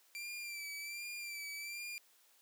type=tone with vibrato; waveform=sawtooth; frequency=2349 Hz; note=D7; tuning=in tune; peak=-39 dBFS; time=0.15-1.98 s; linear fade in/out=0 ms; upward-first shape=sine; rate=1.3 Hz; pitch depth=45 cents each way; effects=white hiss -68 dBFS RMS until 2.41 s + high-pass 400 Hz 12 dB/octave